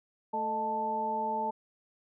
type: harmonic tone with a mistuned harmonic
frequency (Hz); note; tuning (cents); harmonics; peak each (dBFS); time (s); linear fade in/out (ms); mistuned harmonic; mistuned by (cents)
220; A3; 0; 1 / 2 / 3 / 4; -40 / -39 / -39 / -30; 0.33-1.51; 10; 3; -110
effects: none